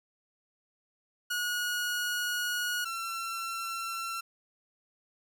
sawtooth tone pair in turn, 1451 / 1351.8 Hz, F#6 / E6, -34 / +43 cents, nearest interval minor second, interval 123 cents, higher first, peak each -26 / -30 dBFS, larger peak first, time 1.3-2.85 / 2.85-4.21 s, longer first, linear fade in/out 10 ms, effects none

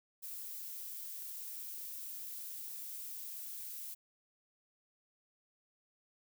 violet noise, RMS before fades -45 dBFS, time 0.22-3.95 s, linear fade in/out 20 ms, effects none

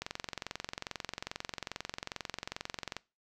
click train, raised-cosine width 0.2 ms, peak -19 dBFS, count 67, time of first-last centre 0.02-2.966 s, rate 22.4 Hz, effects noise-tail reverb RT60 0.3 s tail -22 dB re dry

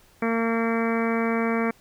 harmonic tone, 228.5 Hz, A#3, 34 cents flat, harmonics 1 / 2 / 3 / 4 / 5 / 6 / 7 / 8 / 9 / 10, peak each -24 / -27 / -32 / -36 / -33 / -35 / -37 / -37 / -37 / -35 dBFS, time 0.22-1.71 s, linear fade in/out 5 ms, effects pink hiss -57 dBFS RMS until 1.8 s

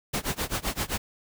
pink noise with tremolo, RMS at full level -27 dBFS, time 0.13-0.98 s, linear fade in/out 10 ms, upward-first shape sine, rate 7.7 Hz, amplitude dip 95%, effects none

